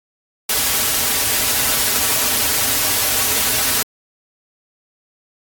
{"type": "noise with comb filter", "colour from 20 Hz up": "white", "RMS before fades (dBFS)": -17, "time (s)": [0.49, 3.83], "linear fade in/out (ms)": 5, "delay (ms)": 5.7, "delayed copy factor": -0.8, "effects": ["AAC 64 kbps"]}